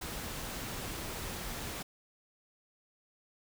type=noise; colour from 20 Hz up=pink; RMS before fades=-40 dBFS; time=0.01-1.83 s; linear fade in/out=10 ms; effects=none